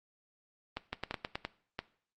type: two click trains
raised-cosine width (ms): 0.3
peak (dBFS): -19 / -18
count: 4 / 5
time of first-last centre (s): 0.77-1.79 / 0.93-1.355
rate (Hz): 2.94 / 9.41
effects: noise-tail reverb RT60 0.5 s tail -17 dB re dry + Opus 32 kbps